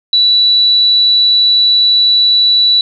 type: tone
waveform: sine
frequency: 3946 Hz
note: B7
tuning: 2 cents flat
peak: -6 dBFS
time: 0.13-2.81 s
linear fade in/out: 2 ms
effects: none